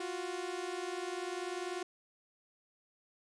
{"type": "tone pair together", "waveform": "sawtooth", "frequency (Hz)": [349.2, 369.5], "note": ["F4", "F#4"], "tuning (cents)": [0, -2], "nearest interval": "minor second", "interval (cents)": 98, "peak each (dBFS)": [-36, -36], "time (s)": [0, 1.83], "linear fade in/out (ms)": 5, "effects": ["resampled to 22050 Hz"]}